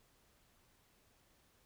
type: silence
effects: pink hiss -71 dBFS RMS until 1.65 s